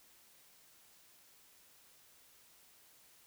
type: silence
effects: white hiss -64 dBFS RMS until 3.26 s